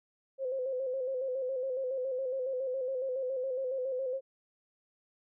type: tone with vibrato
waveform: sine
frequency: 520 Hz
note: C5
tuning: 11 cents flat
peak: -31 dBFS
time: 0.38-4.21 s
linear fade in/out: 50 ms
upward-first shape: square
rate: 7.2 Hz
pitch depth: 50 cents each way
effects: none

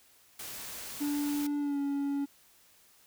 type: noise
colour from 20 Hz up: white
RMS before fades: -42 dBFS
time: 0.39-1.47 s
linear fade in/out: 5 ms
type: tone with pitch glide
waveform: triangle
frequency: 290.4 to 281.6 Hz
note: D4 to C#4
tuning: -19 to +27 cents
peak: -27 dBFS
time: 1-2.26 s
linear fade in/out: 20 ms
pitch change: -54 cents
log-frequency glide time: 1.59-1.79 s
effects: white hiss -62 dBFS RMS until 3.06 s

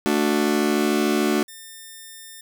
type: chord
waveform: 40% pulse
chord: D major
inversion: second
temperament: just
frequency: 220.2 / 293.7 / 367.1 Hz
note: A3 / D4 / F#4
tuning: +2 / 0 / -14 cents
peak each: -22 dBFS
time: 0.06-1.43 s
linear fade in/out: 0 ms
type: tone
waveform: 5% pulse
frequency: 1800 Hz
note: A6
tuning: 39 cents sharp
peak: -28 dBFS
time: 1.48-2.41 s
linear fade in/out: 5 ms
effects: none

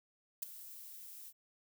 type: noise with ADSR envelope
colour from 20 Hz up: violet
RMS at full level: -34 dBFS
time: 0.42-1.33 s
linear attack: 10 ms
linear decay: 8 ms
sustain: -17 dB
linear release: 48 ms
effects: none

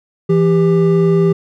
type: tone pair together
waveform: triangle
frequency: 166.58 / 396.2 Hz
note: E3 / G4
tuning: +18 / +18 cents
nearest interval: octave + minor third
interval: 1500 cents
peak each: -10 dBFS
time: 0.29-1.33 s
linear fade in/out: 10 ms
effects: none

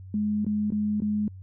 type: tone with dropouts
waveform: sine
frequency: 209.8 Hz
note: G#3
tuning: 18 cents sharp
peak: -23 dBFS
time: 0.14-1.28 s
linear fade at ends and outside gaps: 2 ms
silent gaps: 0.447-0.465 / 0.704-0.721 / 1.003-1.02 s
effects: added 94 Hz sine -40 dBFS peak until 1.42 s

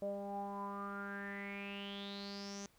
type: tone with low-pass filter sweep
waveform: sawtooth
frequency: 200 Hz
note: G3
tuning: 35 cents sharp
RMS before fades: -44 dBFS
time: 0.02-2.66 s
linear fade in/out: 0 ms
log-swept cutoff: 580 to 6300 Hz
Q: 9.3
effects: pink hiss -70 dBFS RMS until 2.78 s

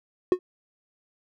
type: tone with exponential decay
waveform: triangle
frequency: 363.9 Hz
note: F#4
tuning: 29 cents flat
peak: -10 dBFS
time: 0.32-0.39 s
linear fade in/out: 1 ms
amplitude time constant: 15 ms
effects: none

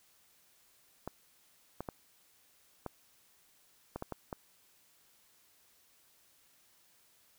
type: clicks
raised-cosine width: 1 ms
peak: -24 dBFS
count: 8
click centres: 1.076 / 1.806 / 1.888 / 2.863 / 3.96 / 4.024 / 4.123 / 4.328 s
effects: white hiss -67 dBFS RMS until 7.38 s

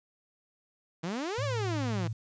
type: exponential two-way sweep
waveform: sawtooth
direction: up then down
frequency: 156 to 597 to 158.8 Hz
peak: -28 dBFS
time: 1.03-2.08 s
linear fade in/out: 10 ms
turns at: 1.44 s
type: tone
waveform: sine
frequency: 110.8 Hz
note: A2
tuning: 13 cents sharp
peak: -31 dBFS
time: 1.38-2.13 s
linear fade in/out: 5 ms
effects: resampled to 16000 Hz + 10-bit

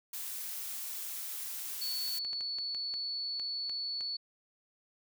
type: noise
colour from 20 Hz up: blue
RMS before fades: -40 dBFS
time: 0.13-2.19 s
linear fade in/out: 5 ms
type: tone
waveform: sine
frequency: 4435 Hz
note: C#8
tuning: in tune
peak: -34 dBFS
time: 1.81-4.17 s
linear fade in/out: 10 ms
type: clicks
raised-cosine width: 0.2 ms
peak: -31 dBFS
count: 9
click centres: 2.249 / 2.332 / 2.409 / 2.586 / 2.748 / 2.94 / 3.397 / 3.696 / 4.009 s
effects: none

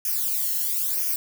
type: noise with flanger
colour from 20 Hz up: violet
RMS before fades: -25 dBFS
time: 0.05-1.16 s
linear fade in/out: 2 ms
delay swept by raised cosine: 0.25 to 0.85 ms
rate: 1 Hz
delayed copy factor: -0.95
effects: none

